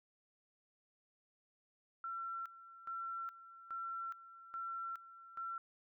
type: tone with tremolo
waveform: sine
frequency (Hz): 1353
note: E6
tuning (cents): +45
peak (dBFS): -40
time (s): 2.04-5.58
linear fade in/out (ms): 2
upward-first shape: square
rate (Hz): 1.2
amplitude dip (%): 80
effects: none